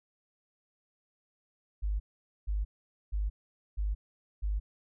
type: tone bursts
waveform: sine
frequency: 51 Hz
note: G#1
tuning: 31 cents flat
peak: -28 dBFS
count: 5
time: 1.82-4.6 s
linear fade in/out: 20 ms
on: 180 ms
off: 470 ms
effects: none